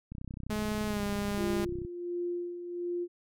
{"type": "click train", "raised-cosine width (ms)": 5, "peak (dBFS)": -28, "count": 56, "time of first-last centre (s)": [0.12, 1.85], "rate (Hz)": 31.8}
{"type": "tone with pitch glide", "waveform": "sawtooth", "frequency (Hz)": [212.3, 203.4], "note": ["G#3", "G#3"], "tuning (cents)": [38, -36], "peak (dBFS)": -27, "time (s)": [0.5, 1.65], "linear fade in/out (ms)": 5, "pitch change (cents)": -74, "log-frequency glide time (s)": [0.87, 1.02]}
{"type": "tone with tremolo", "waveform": "sine", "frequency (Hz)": 350.3, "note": "F4", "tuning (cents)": 5, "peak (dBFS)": -30, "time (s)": [1.36, 3.08], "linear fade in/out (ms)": 50, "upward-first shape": "sine", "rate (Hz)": 1.4, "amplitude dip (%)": 60}
{"effects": []}